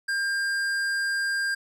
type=tone with tanh clipping; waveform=sine; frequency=1600 Hz; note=G6; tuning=35 cents sharp; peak=-26 dBFS; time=0.08-1.55 s; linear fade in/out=10 ms; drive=14 dB; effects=none